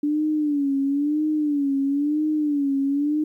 sine tone with vibrato, 290.4 Hz, D4, 19 cents flat, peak -19 dBFS, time 0.03-3.24 s, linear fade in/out 5 ms, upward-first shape sine, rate 1 Hz, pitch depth 100 cents each way, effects 10-bit

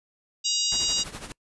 harmonic tone, 951 Hz, A#5, 34 cents sharp, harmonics 3 / 4 / 5 / 6 / 7 / 8, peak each -32 / -29 / -28 / -31 / -33 / -31 dBFS, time 0.44-1.04 s, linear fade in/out 20 ms
pink noise with tremolo, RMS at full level -36 dBFS, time 0.72-1.32 s, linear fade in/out 0 ms, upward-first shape sine, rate 12 Hz, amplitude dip 70%
effects noise-tail reverb RT60 0.1 s tail -26 dB re dry + resampled to 24000 Hz

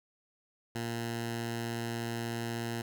10% pulse tone with notch filter, 116.54 Hz, A#2, in tune, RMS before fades -36 dBFS, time 0.75-2.82 s, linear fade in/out 5 ms, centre 540 Hz, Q 2, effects none

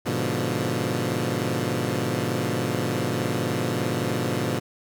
15% pulse chord, G# diminished seventh, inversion none, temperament equal, 103.83 / 123.47 / 146.83 / 174.61 Hz, G#2 / B2 / D3 / F3, 0 / 0 / 0 / 0 cents, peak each -24 / -21 / -24 / -24 dBFS, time 0.05-4.6 s, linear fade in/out 20 ms, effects none

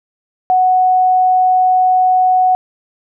sine tone, 740 Hz, F#5, in tune, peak -8 dBFS, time 0.5-2.55 s, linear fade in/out 0 ms, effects none

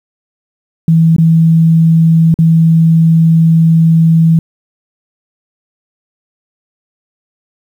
sine tone with dropouts, 163.3 Hz, E3, 16 cents flat, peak -4 dBFS, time 0.88-4.39 s, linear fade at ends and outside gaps 2 ms, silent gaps 1.164-1.183 / 2.342-2.388 s, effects 7-bit

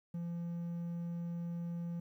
triangle tone, 170.9 Hz, F3, 37 cents flat, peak -35 dBFS, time 0.14-2 s, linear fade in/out 5 ms, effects 12-bit

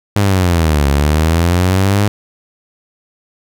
sawtooth linear two-way sweep, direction down then up, 103.9 to 69 to 103.9 Hz, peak -6 dBFS, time 0.16-2.08 s, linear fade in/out 0 ms, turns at 0.88 s, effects none

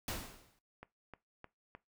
pink noise with exponential decay, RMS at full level -36 dBFS, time 0.08-0.59 s, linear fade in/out 1 ms, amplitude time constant 110 ms
click train, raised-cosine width 0.5 ms, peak -33 dBFS, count 4, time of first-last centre 0.83-1.75 s, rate 3.26 Hz
effects noise-tail reverb RT60 0.2 s tail -19 dB re dry

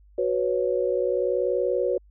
sine chord, F# suspended fourth, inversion none, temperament equal, 370 / 493.9 / 554.4 Hz, F#4 / B4 / C#5, 0 / 0 / 0 cents, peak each -26 / -25 / -26 dBFS, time 0.18-1.98 s, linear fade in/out 5 ms, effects added 50 Hz sine -51 dBFS peak until 2.1 s

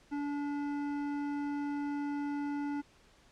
sine tone with hard clipping, 288.1 Hz, D4, 33 cents flat, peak -35 dBFS, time 0.11-2.82 s, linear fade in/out 20 ms, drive 12 dB, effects pink hiss -63 dBFS RMS until 3.31 s + low-pass 7000 Hz 12 dB/octave

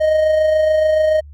triangle tone with amplitude modulation, 622 Hz, D#5, 1 cent flat, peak -8 dBFS, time 0-1.21 s, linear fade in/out 20 ms, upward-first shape sine, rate 27 Hz, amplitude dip 35%, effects added 73 Hz sine -35 dBFS peak until 1.33 s

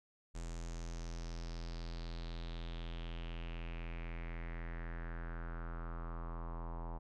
square tone with low-pass filter sweep, 41.98 Hz, E1, 32 cents sharp, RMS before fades -43 dBFS, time 0.34-6.99 s, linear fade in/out 20 ms, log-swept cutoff 7600 to 920 Hz, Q 4.1, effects none

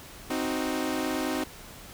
sawtooth chord, C diminished, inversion none, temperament equal, 261.6 / 311.1 / 370 Hz, C4 / Eb4 / Gb4, 0 / 0 / 0 cents, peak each -27 / -27 / -31 dBFS, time 0.3-1.44 s, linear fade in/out 5 ms, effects pink hiss -46 dBFS RMS until 1.93 s

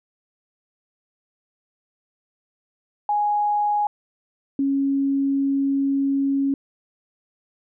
sine tone pair in turn, 830.6 / 275.5 Hz, G#5 / C#4, 0 / -11 cents, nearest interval octave + perfect fifth, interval 1911 cents, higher first, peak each -18 dBFS, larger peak neither, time 3.09-3.87 / 4.59-6.54 s, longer second, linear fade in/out 2 ms, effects none

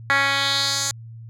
10% pulse tone with band-pass filter sweep, 277.2 Hz, C#4, in tune, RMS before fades -21 dBFS, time 0.1-0.91 s, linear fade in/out 0 ms, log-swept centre 1900 to 6800 Hz, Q 2.3, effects added 114 Hz sine -36 dBFS peak until 1.29 s

